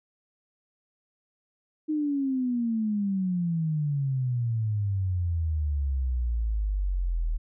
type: exponential sweep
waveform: sine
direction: down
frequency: 312 to 38.89 Hz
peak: -24 dBFS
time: 1.88-7.38 s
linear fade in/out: 20 ms
effects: none